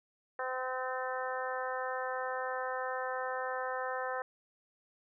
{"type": "harmonic tone", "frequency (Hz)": 257, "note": "C4", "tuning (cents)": -31, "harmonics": [2, 3, 4, 5, 6, 7], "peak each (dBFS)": [-38, -40, -41, -42, -43, -43], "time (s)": [0.39, 4.22], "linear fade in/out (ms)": 2, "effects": []}